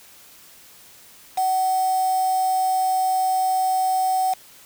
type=tone with quantisation; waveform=sine; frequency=750 Hz; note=F#5; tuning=23 cents sharp; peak=-18 dBFS; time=1.37-4.34 s; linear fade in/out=10 ms; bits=5; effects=white hiss -48 dBFS RMS until 4.65 s